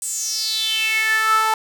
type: tone with high-pass filter sweep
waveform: sawtooth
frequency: 439.3 Hz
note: A4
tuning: 3 cents flat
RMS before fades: -20 dBFS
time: 0.02-1.54 s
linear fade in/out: 2 ms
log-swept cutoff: 8400 to 980 Hz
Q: 6.3
effects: none